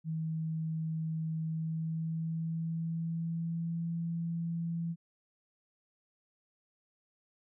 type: tone with pitch glide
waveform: sine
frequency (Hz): 160 to 167.57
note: D#3 to E3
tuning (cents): +49 to +29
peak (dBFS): -32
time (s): 0.04-4.96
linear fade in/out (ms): 50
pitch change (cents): +80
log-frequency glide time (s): 1.44-3.87
effects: none